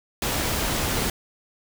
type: noise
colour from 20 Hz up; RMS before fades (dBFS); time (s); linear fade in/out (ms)
pink; -25; 0.22-1.1; 2
effects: none